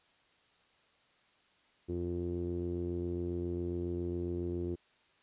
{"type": "tone with low-pass filter", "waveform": "sawtooth", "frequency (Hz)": 87.31, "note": "F2", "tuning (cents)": 0, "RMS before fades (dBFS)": -36, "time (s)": [1.88, 4.76], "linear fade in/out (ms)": 20, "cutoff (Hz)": 360, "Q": 5.8, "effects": ["white hiss -68 dBFS RMS until 5.22 s", "resampled to 8000 Hz"]}